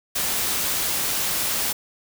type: noise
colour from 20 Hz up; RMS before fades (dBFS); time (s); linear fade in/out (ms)
white; -24; 0.15-1.73; 10
effects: none